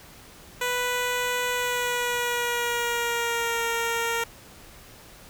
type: tone with pitch glide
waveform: 10% pulse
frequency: 493.9 to 463.5 Hz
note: B4 to A#4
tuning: 0 to -10 cents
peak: -16 dBFS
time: 0.61-4.24 s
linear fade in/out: 5 ms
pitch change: -110 cents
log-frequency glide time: 1.52-3.62 s
effects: pink hiss -48 dBFS RMS until 5.29 s